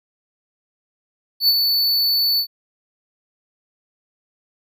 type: tone with ADSR envelope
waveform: square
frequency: 4477 Hz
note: C#8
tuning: 16 cents sharp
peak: -11 dBFS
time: 1.4-2.47 s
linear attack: 83 ms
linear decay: 42 ms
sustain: -5 dB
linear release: 83 ms
effects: none